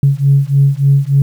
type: beating tone pair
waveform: sine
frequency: 137.5 / 140.9 Hz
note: C#3 / C#3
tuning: -14 / +29 cents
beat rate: 3.4 Hz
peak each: -10 dBFS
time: 0.03-1.22 s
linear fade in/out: 2 ms
effects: tanh soft clip ceiling 0 dBFS + 7-bit